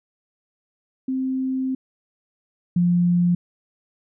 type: tone pair in turn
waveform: sine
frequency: 261.6 / 175.36 Hz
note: C4 / F3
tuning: 0 / +7 cents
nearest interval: perfect fifth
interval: 693 cents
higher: first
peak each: -21 / -15 dBFS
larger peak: second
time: 1.08-1.75 / 2.76-3.35 s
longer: first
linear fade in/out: 5 ms
effects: none